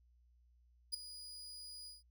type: tone with ADSR envelope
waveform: 35% pulse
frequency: 4914 Hz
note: D#8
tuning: 22 cents flat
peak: -32 dBFS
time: 0.92-2.03 s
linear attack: 22 ms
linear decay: 7 ms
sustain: -15 dB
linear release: 160 ms
effects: added 60 Hz sine -66 dBFS peak until 2.1 s